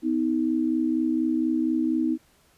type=tone pair together; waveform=sine; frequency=252.2 / 316.4 Hz; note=B3 / D#4; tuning=+36 / +29 cents; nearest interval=major third; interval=393 cents; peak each=-25 / -23 dBFS; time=0.02-2.18 s; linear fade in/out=50 ms; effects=pink hiss -61 dBFS RMS until 2.57 s + resampled to 32000 Hz